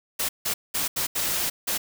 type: noise bursts at uneven times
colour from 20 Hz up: white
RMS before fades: -26 dBFS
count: 6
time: 0.19-0.29 / 0.45-0.54 / 0.74-0.88 / 0.96-1.07 / 1.15-1.5 / 1.67-1.78 s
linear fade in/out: 10 ms
effects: none